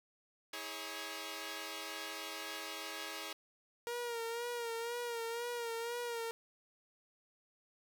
5% pulse chord, C# minor, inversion first, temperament equal with one note detuned, 322.3 / 415.3 / 554.4 Hz, E4 / G#4 / C#5, -39 / 0 / 0 cents, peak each -35 dBFS, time 0.53-3.33 s, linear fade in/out 5 ms
sawtooth tone with vibrato, 470 Hz, A#4, 14 cents sharp, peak -34 dBFS, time 3.87-6.31 s, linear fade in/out 0 ms, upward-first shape sine, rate 2 Hz, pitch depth 47 cents each way
effects none

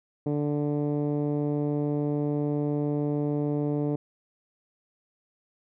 10% pulse tone with low-pass filter, 146.83 Hz, D3, in tune, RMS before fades -27 dBFS, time 0.26-3.96 s, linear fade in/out 5 ms, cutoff 380 Hz, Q 1.1, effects none

